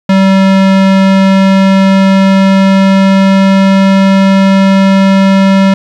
square tone with pitch glide, 192.6 to 193.72 Hz, G3 to G3, -30 to -20 cents, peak -4 dBFS, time 0.09-5.74 s, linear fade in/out 5 ms, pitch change +10 cents, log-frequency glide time 0.85-3.86 s, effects low-pass 4000 Hz 12 dB/octave + 7-bit

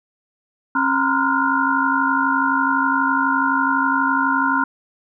sine tone cluster, 270.4 / 940 / 1027 / 1394 / 1446 Hz, C#4 / A#5 / C6 / F6 / F#6, -43 / +14 / -33 / -4 / -40 cents, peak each -22 dBFS, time 0.75-4.64 s, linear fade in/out 5 ms, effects none

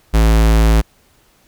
square tone, 55 Hz, A1, in tune, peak -9 dBFS, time 0.13-0.82 s, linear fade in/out 20 ms, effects pink hiss -54 dBFS RMS until 1.47 s

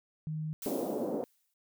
sine tone, 155.56 Hz, D#3, in tune, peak -33 dBFS, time 0.27-0.53 s, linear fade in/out 0 ms
blue noise with exponential decay, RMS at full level -40 dBFS, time 0.62-1.54 s, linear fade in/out 2 ms, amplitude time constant 200 ms
pink band-pass noise, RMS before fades -34 dBFS, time 0.66-1.24 s, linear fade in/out 0 ms, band 250 to 620 Hz, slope 24 dB/octave
effects none

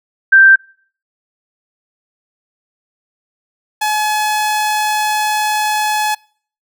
sine / sawtooth tone pair in turn, 1568 / 850.5 Hz, G6 / G#5, 0 / +41 cents, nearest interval major seventh, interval 1059 cents, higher first, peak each -3 / -10 dBFS, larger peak first, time 0.32-0.56 / 3.81-6.15 s, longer second, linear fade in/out 10 ms, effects noise-tail reverb RT60 0.5 s tail -26 dB re dry

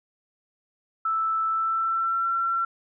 sine tone with pitch glide, 1318.5 to 1355.6 Hz, E6 to E6, 0 to +48 cents, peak -22 dBFS, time 1.05-2.65 s, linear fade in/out 5 ms, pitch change +48 cents, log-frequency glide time 1.48-2.28 s, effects none

